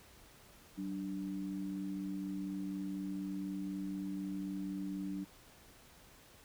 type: tone pair together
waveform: sine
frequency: 189.66 / 293.7 Hz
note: F#3 / D4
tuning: +43 / 0 cents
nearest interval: minor sixth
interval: 757 cents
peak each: -40 / -40 dBFS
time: 0.77-5.25 s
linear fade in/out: 20 ms
effects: pink hiss -60 dBFS RMS until 6.44 s

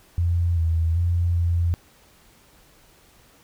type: tone with pitch steps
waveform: sine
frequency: 86 / 82.1 / 86.5 / 85.6 Hz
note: F2 / E2 / F2 / F2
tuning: -26 / -6 / -16 / -34 cents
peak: -18 dBFS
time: 0.18-1.74 s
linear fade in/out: 0 ms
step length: 390 ms
effects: pink hiss -55 dBFS RMS until 3.43 s

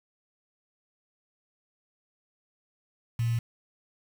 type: tone with quantisation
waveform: sine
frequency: 116.7 Hz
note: A#2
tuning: 2 cents sharp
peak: -24 dBFS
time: 3.19-3.39 s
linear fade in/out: 5 ms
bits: 7
effects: none

